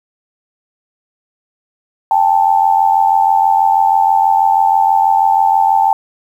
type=tone pair together; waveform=sine; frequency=793.8 / 880 Hz; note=G5 / A5; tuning=+22 / 0 cents; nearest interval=major second; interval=178 cents; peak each=-11 dBFS; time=2.11-5.93 s; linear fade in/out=2 ms; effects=7-bit